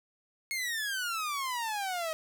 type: exponential sweep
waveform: sawtooth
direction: down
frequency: 2185 to 626 Hz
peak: -28 dBFS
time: 0.51-2.13 s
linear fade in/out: 0 ms
effects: none